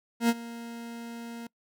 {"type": "tone with ADSR envelope", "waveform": "40% pulse", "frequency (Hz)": 233.3, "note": "A#3", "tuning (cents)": 2, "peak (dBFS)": -18, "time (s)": [0.2, 1.47], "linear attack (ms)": 91, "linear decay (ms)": 42, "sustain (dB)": -19, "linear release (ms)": 4, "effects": ["noise-tail reverb RT60 0.1 s tail -24 dB re dry"]}